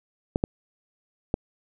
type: clicks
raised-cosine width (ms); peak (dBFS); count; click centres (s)
2; -9; 3; 0.359 / 0.439 / 1.341
effects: none